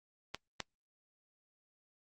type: clicks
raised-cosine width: 0.2 ms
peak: -20 / -18 dBFS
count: 2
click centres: 0.346 / 0.603 s
effects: noise-tail reverb RT60 0.1 s tail -23 dB re dry + Opus 32 kbps